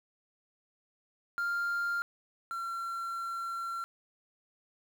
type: tone pair in turn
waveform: triangle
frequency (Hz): 1396.9 / 1363.4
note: F6 / F6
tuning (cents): 0 / -42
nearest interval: unison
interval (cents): 42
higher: first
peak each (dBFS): -27 / -32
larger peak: first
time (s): 1.38-2.02 / 2.51-3.84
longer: second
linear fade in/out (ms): 0
effects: tanh soft clip ceiling -23 dBFS + 9-bit